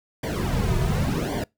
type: noise with flanger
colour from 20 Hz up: brown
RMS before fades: -24 dBFS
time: 0.23-1.44 s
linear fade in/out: 5 ms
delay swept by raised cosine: 0.75 to 3.75 ms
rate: 0.9 Hz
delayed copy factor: -1
effects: noise-tail reverb RT60 0.2 s tail -26 dB re dry